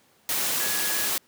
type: tone in noise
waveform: sine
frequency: 1679 Hz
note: G#6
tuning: 18 cents sharp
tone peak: -34 dBFS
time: 0.6-1.08 s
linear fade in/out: 2 ms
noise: white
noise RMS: -26 dBFS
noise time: 0.29-1.18 s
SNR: -11 dB
effects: pink hiss -61 dBFS RMS until 1.27 s + high-pass 150 Hz 12 dB/octave